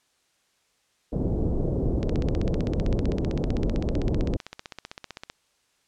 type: low-pass noise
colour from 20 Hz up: pink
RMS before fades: -25 dBFS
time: 1.12-4.37 s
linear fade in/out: 10 ms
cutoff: 510 Hz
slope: 24 dB/octave
type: click train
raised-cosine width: 0.2 ms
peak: -19 dBFS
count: 52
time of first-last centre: 2.03-5.299 s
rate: 15.6 Hz
effects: white hiss -68 dBFS RMS until 5.87 s + low-pass 8000 Hz 12 dB/octave